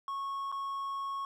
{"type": "tone with dropouts", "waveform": "triangle", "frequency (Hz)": 1100, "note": "C#6", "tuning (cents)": -14, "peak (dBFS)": -32, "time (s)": [0.08, 1.25], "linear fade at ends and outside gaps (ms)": 1, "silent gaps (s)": [0.517, 0.524], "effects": []}